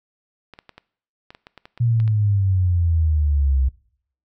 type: clicks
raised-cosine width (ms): 0.3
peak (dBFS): -24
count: 12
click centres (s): 0.537 / 0.589 / 0.693 / 0.78 / 1.305 / 1.349 / 1.469 / 1.577 / 1.655 / 1.776 / 2.001 / 2.078
type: exponential sweep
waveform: sine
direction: down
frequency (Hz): 120.1 to 64.3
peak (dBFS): -15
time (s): 1.8-3.69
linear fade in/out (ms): 10
effects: noise-tail reverb RT60 0.6 s tail -21 dB re dry